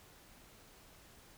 silence, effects pink hiss -60 dBFS RMS until 1.37 s

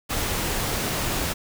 pink noise, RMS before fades -26 dBFS, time 0.09-1.34 s, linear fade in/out 20 ms, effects none

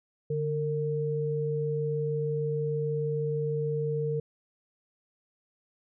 sine tone pair together, 146.83 / 456.6 Hz, D3 / A#4, 0 / -36 cents, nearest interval octave + minor sixth, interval 1964 cents, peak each -30 / -29 dBFS, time 0.3-4.2 s, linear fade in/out 5 ms, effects none

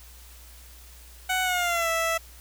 15% pulse tone with pitch glide, 744 to 659 Hz, F#5 to E5, +9 to -1 cents, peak -17 dBFS, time 1.29-2.18 s, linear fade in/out 10 ms, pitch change -210 cents, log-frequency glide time 1.43-1.89 s, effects added 60 Hz sine -47 dBFS peak until 2.4 s + white hiss -51 dBFS RMS until 2.4 s

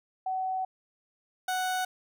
sine / 30% pulse tone pair in turn, 753 / 740.9 Hz, F#5 / F#5, +30 / +2 cents, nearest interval unison, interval 28 cents, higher first, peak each -28 / -25 dBFS, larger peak second, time 0.26-0.65 / 1.48-1.85 s, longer first, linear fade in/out 5 ms, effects none

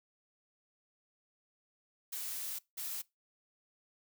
blue noise bursts at uneven times, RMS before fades -40 dBFS, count 2, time 2.12-2.59 / 2.77-3.02 s, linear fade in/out 10 ms, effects noise-tail reverb RT60 0.2 s tail -22 dB re dry

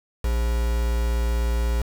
triangle tone with quantisation, 58.27 Hz, A#1, in tune, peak -18 dBFS, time 0.24-1.82 s, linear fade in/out 5 ms, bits 5, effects none

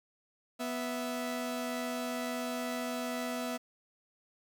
sawtooth tone pair together, 246.6 / 658.3 Hz, B3 / E5, -2 / -3 cents, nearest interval octave + perfect fourth, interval 1699 cents, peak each -32 / -34 dBFS, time 0.59-3.58 s, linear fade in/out 20 ms, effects 10-bit

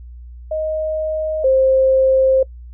sine tone pair in turn, 625 / 527.5 Hz, D#5 / C5, +8 / +14 cents, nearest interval minor third, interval 294 cents, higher first, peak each -18 / -10 dBFS, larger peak second, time 0.51-1.44 / 1.44-2.43 s, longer second, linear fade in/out 5 ms, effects noise-tail reverb RT60 0.1 s tail -23 dB re dry + added 60 Hz sine -33 dBFS peak until 2.73 s

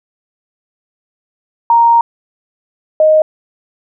sine tone pair in turn, 932.3 / 622.2 Hz, A#5 / D#5, 0 / 0 cents, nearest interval perfect fifth, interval 700 cents, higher first, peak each -5 dBFS, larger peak neither, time 1.7-2.01 / 3-3.22 s, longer first, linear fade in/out 2 ms, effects none

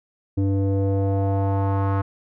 square tone with low-pass filter sweep, 98 Hz, G2, in tune, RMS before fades -21 dBFS, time 0.37-2.02 s, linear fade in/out 10 ms, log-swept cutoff 350 to 1200 Hz, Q 2.5, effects none

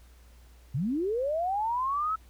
sine linear sweep, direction up, 113.3 to 1318.5 Hz, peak -26 dBFS, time 0.74-2.16 s, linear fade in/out 10 ms, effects added 60 Hz sine -52 dBFS peak until 2.29 s + pink hiss -62 dBFS RMS until 2.29 s

